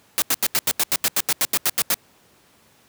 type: noise bursts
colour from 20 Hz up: white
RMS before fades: -19 dBFS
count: 15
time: 0.18-1.942 s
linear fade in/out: 0 ms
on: 40 ms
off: 83 ms
effects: pink hiss -56 dBFS RMS until 2.88 s + high-pass 100 Hz 12 dB/octave